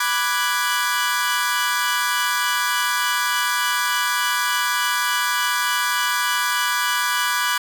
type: chord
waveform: sawtooth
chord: G# half-diminished seventh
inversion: first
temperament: equal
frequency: 987.8 / 1174.7 / 1480 / 1661.2 Hz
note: B5 / D6 / F#6 / G#6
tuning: 0 / 0 / 0 / 0 cents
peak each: -21 dBFS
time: 0-7.58 s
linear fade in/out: 5 ms
effects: none